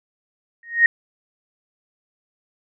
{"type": "tone with exponential growth", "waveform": "sine", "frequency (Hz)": 1864.7, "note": "A#6", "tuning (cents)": 0, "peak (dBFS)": -6, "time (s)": [0.63, 0.86], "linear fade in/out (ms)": 2, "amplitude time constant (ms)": 49, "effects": []}